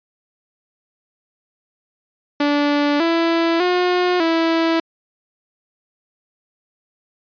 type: tone with pitch steps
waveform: sawtooth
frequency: 290.3 / 332.8 / 359.4 / 328.7 Hz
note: D4 / E4 / F4 / E4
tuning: -20 / +17 / +50 / -5 cents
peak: -11 dBFS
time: 2.4-4.8 s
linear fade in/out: 5 ms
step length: 600 ms
effects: resampled to 11025 Hz